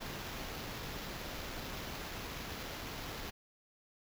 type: noise with sample-and-hold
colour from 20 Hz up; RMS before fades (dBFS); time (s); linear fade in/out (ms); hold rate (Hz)
pink; -43; 0-3.31; 20; 8820
effects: none